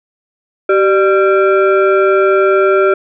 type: tone with frequency modulation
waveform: sine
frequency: 385.6 Hz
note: G4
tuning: 28 cents flat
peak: -7 dBFS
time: 0.69-2.94 s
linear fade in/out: 5 ms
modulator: 984 Hz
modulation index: 1
effects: none